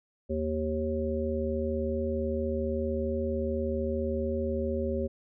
harmonic tone with a mistuned harmonic, 77.78 Hz, D#2, in tune, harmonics 1 / 3 / 5 / 7, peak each -33 / -33 / -33 / -33 dBFS, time 0.29-5.08 s, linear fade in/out 20 ms, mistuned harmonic 1, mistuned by +19 cents, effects none

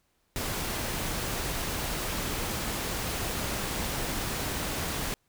pink noise, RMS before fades -32 dBFS, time 0.36-5.14 s, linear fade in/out 0 ms, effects pink hiss -72 dBFS RMS until 5.28 s

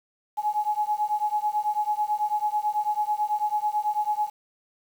sine beating tone pair, 838 / 847.1 Hz, G#5 / G#5, +15 / +34 cents, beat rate 9.1 Hz, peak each -26 dBFS, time 0.37-4.3 s, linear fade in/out 20 ms, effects 8-bit

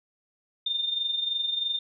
sine tone with amplitude modulation, 3620 Hz, A7, 48 cents sharp, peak -23 dBFS, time 0.66-1.79 s, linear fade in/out 5 ms, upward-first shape sine, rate 23.1 Hz, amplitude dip 60%, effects none

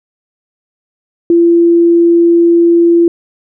sine tone, 340.1 Hz, F4, 46 cents flat, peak -4 dBFS, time 1.3-3.08 s, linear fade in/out 2 ms, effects none

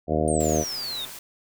harmonic tone, 77.6 Hz, D#2, 4 cents flat, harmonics 1 / 2 / 3 / 4 / 5 / 6 / 7 / 8 / 9, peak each -29 / -29 / -29 / -29 / -29 / -29 / -29 / -29 / -29 dBFS, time 0.07-0.65 s, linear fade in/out 50 ms
sine exponential sweep, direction down, 8880 to 3571 Hz, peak -29 dBFS, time 0.28-1.05 s, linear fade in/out 0 ms
white noise, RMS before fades -40 dBFS, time 0.4-1.19 s, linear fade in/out 2 ms
click train, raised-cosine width 0.5 ms, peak -30 dBFS, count 77, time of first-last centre 0.5-1.094 s, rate 128 Hz
effects none

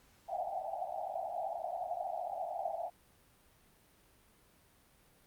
pink band-pass noise, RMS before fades -39 dBFS, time 0.28-2.9 s, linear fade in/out 10 ms, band 640 to 800 Hz, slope 96 dB/octave, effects pink hiss -66 dBFS RMS until 5.26 s + Opus 48 kbps

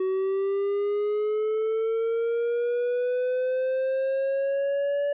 triangle linear sweep, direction up, 374.5 to 576 Hz, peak -21 dBFS, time 0-5.13 s, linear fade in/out 5 ms, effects resampled to 8000 Hz

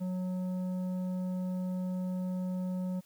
sine tone with tanh clipping, 183.4 Hz, F#3, 15 cents flat, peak -33 dBFS, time 0-3.01 s, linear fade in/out 20 ms, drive 9 dB, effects white hiss -65 dBFS RMS until 3.05 s

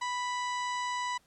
harmonic tone, 987.8 Hz, B5, in tune, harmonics 1 / 2 / 3 / 4 / 5 / 6 / 7 / 8, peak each -32 / -38 / -45 / -45 / -51 / -50 / -52 / -49 dBFS, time 0.01-1.18 s, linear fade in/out 10 ms, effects pink hiss -67 dBFS RMS until 1.26 s + low-pass 12000 Hz 12 dB/octave

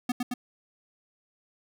square tone with echo, 246.9 Hz, B3, in tune, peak -25 dBFS, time 0.09-0.12 s, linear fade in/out 5 ms, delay 110 ms, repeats 2, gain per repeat -2 dB, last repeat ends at 0.34 s, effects none

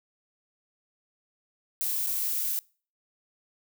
violet noise with dropouts, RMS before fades -29 dBFS, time 1.81-2.59 s, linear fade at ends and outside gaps 0 ms, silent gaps 2.064-2.07 s, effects noise-tail reverb RT60 0.4 s tail -25 dB re dry

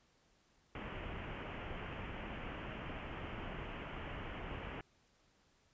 pink low-pass noise, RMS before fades -45 dBFS, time 0.75-4.81 s, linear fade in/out 2 ms, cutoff 3100 Hz, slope 96 dB/octave, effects pink hiss -72 dBFS RMS until 5.73 s + resampled to 16000 Hz

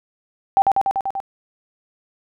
sine tone with echo, 782 Hz, G5, 4 cents flat, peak -10 dBFS, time 0.57-0.62 s, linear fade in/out 0 ms, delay 97 ms, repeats 6, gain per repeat -2 dB, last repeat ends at 1.202 s, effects none

